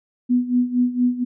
sine tone with tremolo, 246.9 Hz, B3, in tune, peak -13 dBFS, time 0.29-1.25 s, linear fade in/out 20 ms, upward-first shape sine, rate 4.3 Hz, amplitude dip 80%, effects none

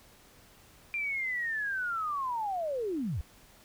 sine linear sweep, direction down, 2393 to 59 Hz, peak -30 dBFS, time 0.94-3.21 s, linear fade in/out 0 ms, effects pink hiss -58 dBFS RMS until 3.64 s

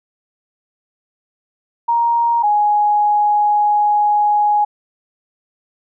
sine tone pair in turn, 937 / 833.2 Hz, A#5 / G#5, +9 / +5 cents, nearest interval major second, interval 204 cents, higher first, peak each -12 / -11 dBFS, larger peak second, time 1.88-2.43 / 2.43-4.65 s, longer second, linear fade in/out 10 ms, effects none

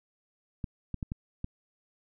clicks, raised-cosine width 5 ms, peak -21 dBFS, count 5, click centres 0.642 / 0.943 / 1.028 / 1.119 / 1.444 s, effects none

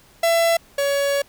45% pulse tone pair in turn, 670 / 562.2 Hz, E5 / C#5, +28 / +24 cents, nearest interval minor third, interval 304 cents, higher first, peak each -15 / -18 dBFS, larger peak first, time 0.23-0.57 / 0.78-1.22 s, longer second, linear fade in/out 5 ms, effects pink hiss -52 dBFS RMS until 1.28 s

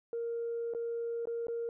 sine tone with dropouts, 466.2 Hz, A#4, in tune, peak -32 dBFS, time 0.13-1.69 s, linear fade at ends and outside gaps 1 ms, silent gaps 0.737-0.748 / 1.255-1.272 / 1.469-1.483 s, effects tanh soft clip ceiling -29 dBFS

